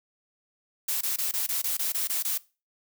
blue noise bursts, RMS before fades -28 dBFS, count 10, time 0.88-2.378 s, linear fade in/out 5 ms, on 130 ms, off 22 ms, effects noise-tail reverb RT60 0.3 s tail -20 dB re dry

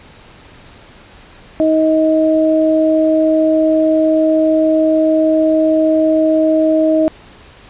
sine tone pair together, 315.5 / 631 Hz, D#4 / D#5, +24 / +24 cents, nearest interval octave, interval 1200 cents, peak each -12 dBFS, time 1.6-7.08 s, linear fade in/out 0 ms, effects pink hiss -41 dBFS RMS until 7.69 s + resampled to 8000 Hz

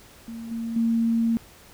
sine tone with level steps, 229.3 Hz, A#3, 28 cents flat, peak -33 / -27 / -19 dBFS, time 0.28-1.37 s, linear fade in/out 0 ms, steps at 0.51 / 0.76 s, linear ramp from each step 5 ms, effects pink hiss -50 dBFS RMS until 1.73 s

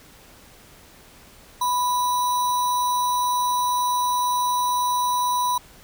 sine tone with sample-and-hold, 989 Hz, B5, 2 cents sharp, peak -19 dBFS, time 1.61-5.58 s, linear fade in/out 5 ms, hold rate 4900 Hz, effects pink hiss -49 dBFS RMS until 5.83 s

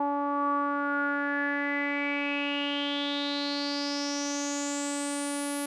sawtooth tone with low-pass filter sweep, 285.8 Hz, D4, 47 cents flat, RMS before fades -30 dBFS, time 0-5.66 s, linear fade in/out 5 ms, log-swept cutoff 920 to 11000 Hz, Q 8.4, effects none

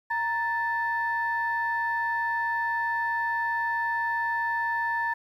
sine tone pair together, 932.3 / 1760 Hz, A#5 / A6, 0 / 0 cents, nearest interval major seventh, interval 1100 cents, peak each -27 dBFS, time 0.1-5.14 s, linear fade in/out 10 ms, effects tanh soft clip ceiling -17 dBFS + 10-bit

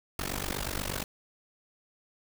pink noise with amplitude modulation, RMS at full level -30 dBFS, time 0.19-1.04 s, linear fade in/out 2 ms, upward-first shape sine, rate 48.3 Hz, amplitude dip 95%, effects none

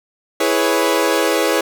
sawtooth chord, C# minor seventh, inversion first, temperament equal, 329.6 / 415.3 / 493.9 / 554.4 Hz, E4 / G#4 / B4 / C#5, 0 / 0 / 0 / 0 cents, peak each -16 dBFS, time 0.4-1.61 s, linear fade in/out 5 ms, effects none

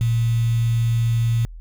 sine tone with quantisation, 115.9 Hz, A#2, 10 cents flat, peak -16 dBFS, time 0.01-1.45 s, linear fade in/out 0 ms, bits 6, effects added 41 Hz sine -34 dBFS peak until 1.6 s

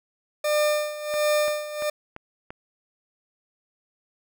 40% pulse tone with tremolo, 600 Hz, D5, 37 cents sharp, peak -18 dBFS, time 0.44-1.9 s, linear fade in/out 5 ms, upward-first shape sine, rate 1.4 Hz, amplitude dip 80%
click train, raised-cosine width 0.5 ms, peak -22 dBFS, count 5, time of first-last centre 1.14-2.505 s, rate 2.93 Hz
effects none

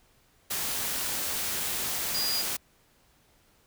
sine tone in noise, 4862 Hz, D#8, 41 cents flat, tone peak -28 dBFS, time 2.14-2.42 s, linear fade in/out 10 ms, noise white, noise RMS -31 dBFS, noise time 0.5-2.57 s, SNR 0 dB, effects pink hiss -64 dBFS RMS until 3.66 s

